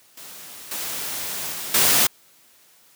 white noise with level steps, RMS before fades -40 / -29 / -31 / -17 dBFS, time 0.17-2.07 s, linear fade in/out 5 ms, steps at 0.71 / 1.52 / 1.74 s, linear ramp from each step 5 ms, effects white hiss -55 dBFS RMS until 2.95 s + high-pass 100 Hz 12 dB/octave

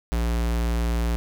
square tone, 58.1 Hz, A#1, 5 cents flat, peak -22 dBFS, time 0.12-1.16 s, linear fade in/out 0 ms, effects none

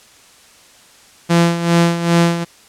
sawtooth tone with tremolo, 170 Hz, F3, 46 cents flat, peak -5 dBFS, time 1.29-2.45 s, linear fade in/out 20 ms, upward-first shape sine, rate 2.5 Hz, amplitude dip 70%, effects white hiss -46 dBFS RMS until 2.68 s + low-pass 9000 Hz 12 dB/octave

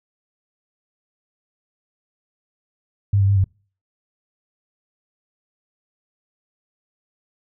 sine tone with pitch steps, 100.3 / 98 / 100 / 95.4 Hz, G2 / G2 / G2 / G2, +40 / 0 / +35 / -47 cents, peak -13 dBFS, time 3.13-3.442 s, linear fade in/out 5 ms, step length 78 ms, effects noise-tail reverb RT60 0.4 s tail -26 dB re dry

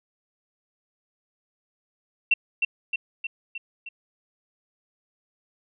sine tone with echo, 2710 Hz, E7, 47 cents sharp, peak -15 dBFS, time 2.31-2.34 s, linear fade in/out 5 ms, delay 310 ms, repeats 5, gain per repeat -4 dB, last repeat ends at 3.89 s, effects none

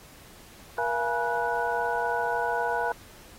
sine tone cluster, 475.7 / 684 / 841 / 965 / 1477 Hz, A#4 / F5 / G#5 / B5 / F#6, +35 / -36 / +22 / -40 / -3 cents, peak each -31 dBFS, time 0.78-2.92 s, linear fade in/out 2 ms, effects pink hiss -51 dBFS RMS until 3.38 s + AAC 48 kbps

